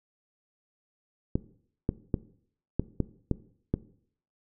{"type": "clicks", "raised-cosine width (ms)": 3, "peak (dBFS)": -12, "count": 7, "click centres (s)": [1.355, 1.891, 2.142, 2.796, 3.003, 3.313, 3.74], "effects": ["noise-tail reverb RT60 0.6 s tail -18 dB re dry"]}